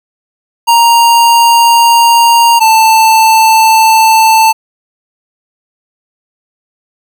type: tone pair in turn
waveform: square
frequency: 934 / 886.5 Hz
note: A#5 / A5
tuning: +3 / +13 cents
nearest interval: minor second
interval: 90 cents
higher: first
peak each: -4 dBFS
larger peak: neither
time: 0.67-2.6 / 2.6-4.53 s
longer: neither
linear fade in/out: 20 ms
effects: none